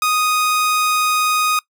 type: tone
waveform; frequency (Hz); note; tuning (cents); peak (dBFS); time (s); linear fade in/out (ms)
sawtooth; 1244.5; D#6; 0; -11; 0.02-1.59; 2
effects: noise-tail reverb RT60 0.1 s tail -22 dB re dry